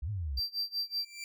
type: exponential two-way sweep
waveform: sine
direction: up then down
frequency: 58.27 to 110 to 58.27 Hz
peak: -32 dBFS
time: 0.02-0.4 s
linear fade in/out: 10 ms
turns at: 0.1 s
type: tone with tremolo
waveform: triangle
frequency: 4699 Hz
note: D8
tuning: in tune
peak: -28 dBFS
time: 0.37-1.05 s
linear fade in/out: 5 ms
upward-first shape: sine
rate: 5.3 Hz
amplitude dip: 95%
type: tone with exponential growth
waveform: 20% pulse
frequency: 2349 Hz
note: D7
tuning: in tune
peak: -32 dBFS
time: 0.83-1.24 s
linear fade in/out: 1 ms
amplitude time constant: 88 ms
effects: none